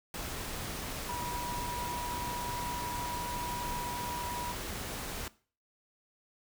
sine tone in noise, 970 Hz, B5, 31 cents flat, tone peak -36 dBFS, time 1.09-4.52 s, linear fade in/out 2 ms, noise pink, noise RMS -39 dBFS, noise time 0.14-5.28 s, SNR 0 dB, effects noise-tail reverb RT60 0.4 s tail -19 dB re dry

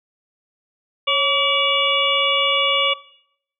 harmonic tone with a mistuned harmonic, 573 Hz, D5, 43 cents flat, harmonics 1 / 2 / 4 / 5 / 6, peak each -24 / -21 / -22 / -20 / -23 dBFS, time 1.07-2.94 s, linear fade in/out 10 ms, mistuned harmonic 1, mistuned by -66 cents, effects noise-tail reverb RT60 0.7 s tail -19 dB re dry

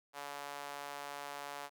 sawtooth tone with high-pass filter, 143 Hz, D3, 46 cents flat, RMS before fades -45 dBFS, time 0.13-1.7 s, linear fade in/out 50 ms, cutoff 780 Hz, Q 1.6, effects none

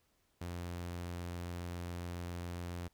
sawtooth tone, 87.31 Hz, F2, in tune, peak -36 dBFS, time 0.41-2.88 s, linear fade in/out 5 ms, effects pink hiss -75 dBFS RMS until 2.93 s

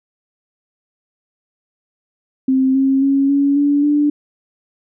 sine tone with pitch steps, 263.1 / 268.9 / 274.9 / 281 / 287.2 / 293.6 Hz, C4 / C4 / C#4 / C#4 / D4 / D4, +10 / +47 / -14 / +24 / -39 / 0 cents, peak -11 dBFS, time 2.48-4.1 s, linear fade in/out 5 ms, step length 270 ms, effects none

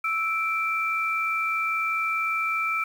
sine tone pair together, 1318 / 2343 Hz, E6 / D7, -1 / -5 cents, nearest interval minor seventh, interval 996 cents, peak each -26 dBFS, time 0.04-2.84 s, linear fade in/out 5 ms, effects 8-bit

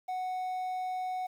triangle tone with quantisation, 740 Hz, F#5, in tune, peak -30 dBFS, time 0.08-1.27 s, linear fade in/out 10 ms, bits 10, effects none

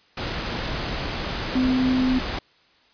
sine tone in noise, 256.5 Hz, C4, 34 cents flat, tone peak -18 dBFS, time 1.55-2.19 s, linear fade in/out 5 ms, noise pink, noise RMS -28 dBFS, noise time 0.17-2.39 s, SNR +7 dB, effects white hiss -58 dBFS RMS until 2.93 s + resampled to 11025 Hz

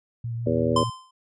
sine tone with vibrato, 116.54 Hz, A#2, in tune, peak -27 dBFS, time 0.24-0.9 s, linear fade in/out 5 ms, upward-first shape sine, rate 6.7 Hz, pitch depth 19 cents each way
harmonic tone, 81.2 Hz, E2, 26 cents flat, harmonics 1 / 2 / 3 / 4 / 5 / 6 / 7, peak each -36 / -34 / -26 / -30 / -28 / -27 / -27 dBFS, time 0.46-0.84 s, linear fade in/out 10 ms
square tone with exponential decay, 1035 Hz, C6, 19 cents flat, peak -18 dBFS, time 0.76-1.11 s, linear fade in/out 5 ms, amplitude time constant 74 ms
effects resampled to 22050 Hz

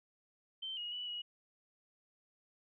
sine tone with pitch steps, 3109 / 2885 / 2957 / 2906 Hz, G7 / F#7 / F#7 / F#7, -15 / -44 / -2 / -32 cents, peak -39 dBFS, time 0.62-1.22 s, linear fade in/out 10 ms, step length 150 ms, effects none

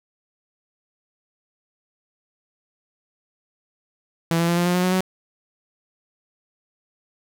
sawtooth tone with pitch steps, 166.4 / 169.11 / 171.87 / 174.67 / 177.52 / 180.42 / 183.36 / 186.35 Hz, E3 / E3 / F3 / F3 / F3 / F#3 / F#3 / F#3, +17 / +45 / -27 / +1 / +29 / -43 / -15 / +13 cents, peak -14 dBFS, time 4.31-5.006 s, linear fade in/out 0 ms, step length 87 ms, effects none

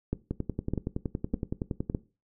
two click trains, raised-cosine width 3 ms, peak -15 / -17 dBFS, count 4 / 18, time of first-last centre 0.13-1.948 / 0.31-1.899 s, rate 1.65 / 10.7 Hz, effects noise-tail reverb RT60 0.3 s tail -18 dB re dry

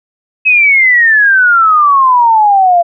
sine exponential sweep, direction down, 2577 to 677 Hz, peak -4 dBFS, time 0.45-2.83 s, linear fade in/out 20 ms, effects none

